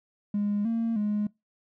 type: tone with pitch steps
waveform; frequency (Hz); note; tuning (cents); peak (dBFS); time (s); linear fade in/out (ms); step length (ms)
triangle; 205.5 / 228.7 / 208.8; G#3 / A#3 / G#3; -18 / -33 / +10; -21; 0.34-1.27; 5; 310
effects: noise-tail reverb RT60 0.2 s tail -25 dB re dry + tanh soft clip ceiling -21 dBFS